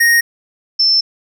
square / sine tone pair in turn, 1864.7 / 5319 Hz, A#6 / E8, 0 / +15 cents, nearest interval octave + tritone, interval 1815 cents, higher second, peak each -9 dBFS, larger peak neither, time 0-0.21 / 0.79-1.01 s, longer second, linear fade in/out 10 ms, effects none

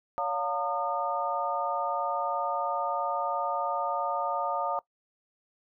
sine tone cluster, 565 / 708 / 909 / 1220 Hz, C#5 / F5 / A#5 / D#6, +33 / +23 / -44 / -34 cents, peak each -34 / -33 / -31 / -33 dBFS, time 0.18-4.79 s, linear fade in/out 0 ms, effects noise-tail reverb RT60 0.1 s tail -20 dB re dry

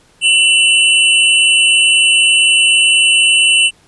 square tone pair together, 2711 / 2960 Hz, E7 / F#7, +48 / 0 cents, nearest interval major second, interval 152 cents, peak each -11 dBFS, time 0.21-3.71 s, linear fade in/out 50 ms, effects pink hiss -50 dBFS RMS until 3.87 s + resampled to 24000 Hz

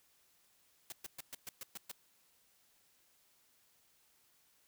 white noise bursts, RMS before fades -45 dBFS, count 8, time 0.9-1.916 s, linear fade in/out 2 ms, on 22 ms, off 120 ms, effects white hiss -71 dBFS RMS until 4.67 s

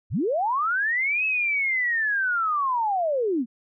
sine linear two-way sweep, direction up then down, 59.8 to 2600 to 214.9 Hz, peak -21 dBFS, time 0.1-3.46 s, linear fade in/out 50 ms, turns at 1.25 s, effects none

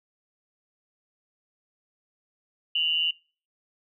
sine tone pair together, 2807 / 2969 Hz, F7 / F#7, +8 / +5 cents, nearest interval minor second, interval 97 cents, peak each -25 dBFS, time 2.75-3.11 s, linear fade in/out 5 ms, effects noise-tail reverb RT60 0.4 s tail -26 dB re dry

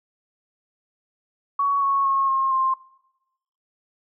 sine tone with pitch steps, 1121 / 1104.3 / 1087.8 / 1071.6 / 1055.6 Hz, C#6 / C#6 / C#6 / C6 / C6, +19 / -7 / -33 / +41 / +15 cents, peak -18 dBFS, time 1.59-2.74 s, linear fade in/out 5 ms, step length 230 ms, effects noise-tail reverb RT60 0.9 s tail -21 dB re dry

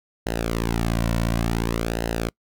sawtooth tone with flanger, 57 Hz, A#1, 38 cents flat, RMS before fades -24 dBFS, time 0.26-2.29 s, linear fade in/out 5 ms, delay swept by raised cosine 0.86 to 2.46 ms, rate 0.56 Hz, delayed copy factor -0.75, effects noise-tail reverb RT60 0.1 s tail -26 dB re dry

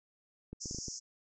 clicks, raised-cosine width 3 ms, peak -30 dBFS, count 6, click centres 0.53 / 0.658 / 0.711 / 0.747 / 0.786 / 0.883 s
white band-pass noise, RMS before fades -43 dBFS, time 0.6-1 s, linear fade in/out 20 ms, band 5100 to 7000 Hz, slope 96 dB/octave
effects none

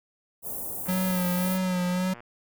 white band-stop noise, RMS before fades -34 dBFS, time 0.42-1.59 s, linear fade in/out 50 ms, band 820 to 9900 Hz, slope 24 dB/octave
click train, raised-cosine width 0.5 ms, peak -30 dBFS, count 161, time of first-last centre 0.86-2.205 s, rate 119 Hz
square tone with vibrato, 182.6 Hz, F#3, 23 cents flat, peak -25 dBFS, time 0.88-2.14 s, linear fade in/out 10 ms, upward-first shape sine, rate 1.8 Hz, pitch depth 37 cents each way
effects none

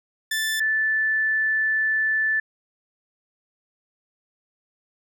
sawtooth / sine tone pair in turn, 1760 / 1753.8 Hz, A6 / A6, 0 / -6 cents, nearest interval unison, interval 6 cents, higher first, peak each -19 dBFS, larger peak neither, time 0.31-0.6 / 0.6-2.4 s, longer second, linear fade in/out 5 ms, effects none

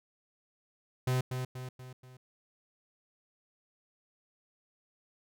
45% pulse tone with echo, 127.7 Hz, C3, 42 cents flat, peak -27 dBFS, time 1.07-1.21 s, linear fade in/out 5 ms, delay 240 ms, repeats 4, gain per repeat -6 dB, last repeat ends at 2.17 s, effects none

